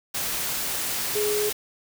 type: tone in noise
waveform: sine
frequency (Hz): 419.1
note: G#4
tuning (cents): +16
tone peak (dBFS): -23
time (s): 1.15-1.5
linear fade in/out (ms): 10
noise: white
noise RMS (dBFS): -28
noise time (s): 0.14-1.53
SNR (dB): +2
effects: none